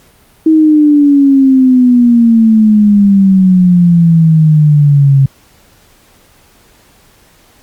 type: exponential sweep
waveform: sine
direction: down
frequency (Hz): 320 to 134.9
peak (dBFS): -3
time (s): 0.46-5.26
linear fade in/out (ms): 5
effects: pink hiss -46 dBFS RMS until 7.62 s + Opus 48 kbps